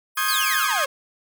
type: high-pass noise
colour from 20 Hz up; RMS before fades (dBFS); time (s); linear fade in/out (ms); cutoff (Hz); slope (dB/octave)
pink; -31; 0.15-0.68; 50; 9400; 96
type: chord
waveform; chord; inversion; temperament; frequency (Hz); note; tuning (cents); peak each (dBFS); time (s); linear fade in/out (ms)
35% pulse; Ab major seventh; first; equal with one note detuned; 1072.8 / 1244.5 / 1568 / 1661.2; C6 / Eb6 / G6 / Ab6; +43 / 0 / 0 / 0; -27 / -24 / -26 / -25; 0.17-0.85; 5
type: exponential sweep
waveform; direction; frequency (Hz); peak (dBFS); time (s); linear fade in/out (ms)
sawtooth; down; 4965 to 523.3; -21; 0.28-0.86; 5
effects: none